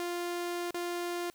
sawtooth tone with dropouts, 349.2 Hz, F4, in tune, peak -29 dBFS, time 0-1.3 s, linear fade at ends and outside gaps 0 ms, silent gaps 0.707-0.744 s, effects white hiss -65 dBFS RMS until 1.34 s

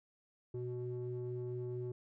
triangle ring-modulated tone, 124.1 Hz, B2, 9 cents sharp, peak -32 dBFS, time 0.54-1.92 s, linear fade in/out 5 ms, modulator 246 Hz, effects tanh soft clip ceiling -31 dBFS

